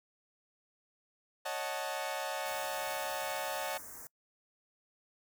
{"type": "chord", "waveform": "sawtooth", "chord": "D# half-diminished seventh", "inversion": "third", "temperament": "equal", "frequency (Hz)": [554.4, 622.3, 740, 880], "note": ["C#5", "D#5", "F#5", "A5"], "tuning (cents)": [0, 0, 0, 0], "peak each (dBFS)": -37, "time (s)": [1.45, 3.78], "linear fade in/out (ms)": 10}
{"type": "band-stop noise", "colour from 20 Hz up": "white", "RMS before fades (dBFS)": -48, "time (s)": [2.46, 4.07], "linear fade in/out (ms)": 0, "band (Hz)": [1900, 5800], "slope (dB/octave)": 48}
{"effects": ["noise-tail reverb RT60 0.1 s tail -25 dB re dry"]}